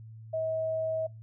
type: tone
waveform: sine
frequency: 640 Hz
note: D#5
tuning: 49 cents sharp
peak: -28 dBFS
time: 0.33-1.07 s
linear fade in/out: 10 ms
effects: noise-tail reverb RT60 0.2 s tail -21 dB re dry + added 111 Hz sine -44 dBFS peak until 1.22 s